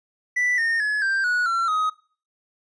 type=tone with pitch steps; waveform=triangle; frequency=1975.5 / 1832.6 / 1700 / 1577 / 1463 / 1357.1 / 1258.9 Hz; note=B6 / A#6 / G#6 / G6 / F#6 / E6 / D#6; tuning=0 / -30 / +40 / +10 / -20 / +50 / +20 cents; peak=-18 dBFS; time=0.36-1.9 s; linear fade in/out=10 ms; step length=220 ms; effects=noise-tail reverb RT60 0.4 s tail -18 dB re dry + resampled to 22050 Hz